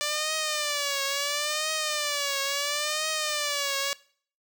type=tone with vibrato; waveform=5% pulse; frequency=587.3 Hz; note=D5; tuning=in tune; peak=-15 dBFS; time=0.01-3.93 s; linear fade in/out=0 ms; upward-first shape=triangle; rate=0.73 Hz; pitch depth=120 cents each way; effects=noise-tail reverb RT60 0.5 s tail -21 dB re dry